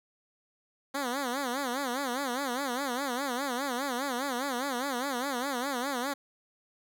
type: tone with vibrato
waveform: 10% pulse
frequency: 261.6 Hz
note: C4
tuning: in tune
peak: -22 dBFS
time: 0.94-6.14 s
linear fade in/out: 10 ms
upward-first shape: sine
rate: 4.9 Hz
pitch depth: 160 cents each way
effects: none